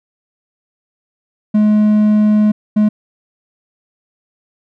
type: tone bursts at uneven times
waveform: triangle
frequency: 211.7 Hz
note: G#3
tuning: 33 cents sharp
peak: -6 dBFS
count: 2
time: 1.54-2.52 / 2.76-2.89 s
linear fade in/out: 10 ms
effects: none